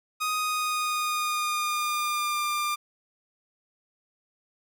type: tone with pitch glide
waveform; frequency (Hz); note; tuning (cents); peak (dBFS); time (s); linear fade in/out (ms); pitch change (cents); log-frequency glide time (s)
sawtooth; 1248 to 1195.1; D#6 to D6; +5 to +30; -22; 0.2-2.76; 20; -75; 0.37-2.42
effects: none